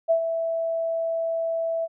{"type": "tone with ADSR envelope", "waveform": "sine", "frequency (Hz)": 659.3, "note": "E5", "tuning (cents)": 0, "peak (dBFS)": -15, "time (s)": [0.08, 1.88], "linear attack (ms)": 27, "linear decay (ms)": 90, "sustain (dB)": -8, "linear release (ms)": 41, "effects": []}